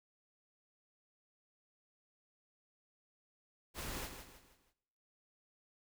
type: noise with echo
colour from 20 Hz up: pink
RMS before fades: -43 dBFS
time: 3.74-4.1 s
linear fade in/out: 50 ms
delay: 160 ms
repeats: 4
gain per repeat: -8 dB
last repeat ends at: 4.74 s
effects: noise-tail reverb RT60 1.0 s tail -20 dB re dry